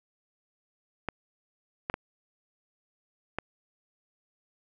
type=clicks; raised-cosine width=0.5 ms; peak=-15 dBFS; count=4; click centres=1.087 / 1.899 / 1.941 / 3.386 s; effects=none